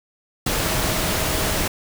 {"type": "tone in noise", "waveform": "sine", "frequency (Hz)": 632, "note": "D#5", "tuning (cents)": 27, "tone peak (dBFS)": -32, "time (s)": [0.61, 1.57], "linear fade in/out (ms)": 5, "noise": "pink", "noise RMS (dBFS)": -22, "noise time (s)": [0.46, 1.68], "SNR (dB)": -13, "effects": []}